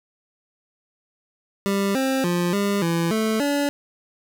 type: tone with pitch steps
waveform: 25% pulse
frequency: 198.1 / 265.5 / 175.3 / 201.3 / 167.9 / 219.4 / 286.1 Hz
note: G3 / C4 / F3 / G3 / E3 / A3 / D4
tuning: +18 / +25 / +7 / +46 / +32 / -5 / -45 cents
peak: -16 dBFS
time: 1.66-3.69 s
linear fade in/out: 0 ms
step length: 290 ms
effects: none